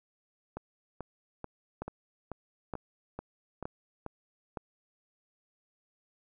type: two click trains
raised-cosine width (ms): 1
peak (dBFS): -22 / -24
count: 4 / 9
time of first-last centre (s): 1.82-4.572 / 0.57-4.063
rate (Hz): 1.09 / 2.29
effects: none